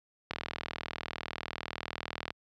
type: click train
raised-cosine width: 0.3 ms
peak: -18 dBFS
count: 81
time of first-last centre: 0.31-2.305 s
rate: 40.1 Hz
effects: high-pass 60 Hz 12 dB/octave